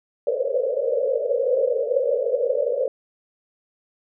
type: band-pass noise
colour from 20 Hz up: pink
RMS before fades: -22 dBFS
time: 0.27-2.88 s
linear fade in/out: 2 ms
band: 470 to 570 Hz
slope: 96 dB/octave
effects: none